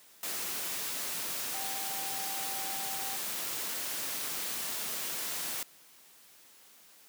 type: tone in noise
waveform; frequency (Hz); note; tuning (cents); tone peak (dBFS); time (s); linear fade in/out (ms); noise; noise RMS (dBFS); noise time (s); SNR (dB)
sine; 780; G5; -9; -42; 1.54-3.16; 2; white; -36; 0.23-5.63; -9
effects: white hiss -58 dBFS RMS until 7.08 s + high-pass 150 Hz 12 dB/octave